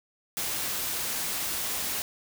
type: noise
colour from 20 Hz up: white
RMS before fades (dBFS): -31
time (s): 0.37-2.02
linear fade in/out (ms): 0
effects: none